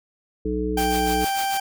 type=harmonic tone; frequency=61.8 Hz; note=B1; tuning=2 cents sharp; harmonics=1 / 3 / 5 / 7; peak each=-28 / -30 / -27 / -26 dBFS; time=0.45-1.25 s; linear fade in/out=5 ms
type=tone; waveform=40% pulse; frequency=784 Hz; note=G5; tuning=in tune; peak=-21 dBFS; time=0.77-1.6 s; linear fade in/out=5 ms
type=noise with tremolo; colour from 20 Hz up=white; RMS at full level=-31 dBFS; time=0.77-1.58 s; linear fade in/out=10 ms; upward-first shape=sine; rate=6.7 Hz; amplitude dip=75%
effects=none